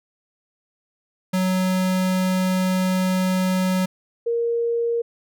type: tone pair in turn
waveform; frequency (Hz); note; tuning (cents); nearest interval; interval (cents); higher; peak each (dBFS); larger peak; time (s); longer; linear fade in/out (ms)
square / sine; 185.6 / 467.7; F#3 / A#4; +6 / +6; octave + major third; 1600; second; -19; neither; 1.33-3.86 / 4.26-5.02; first; 10
effects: none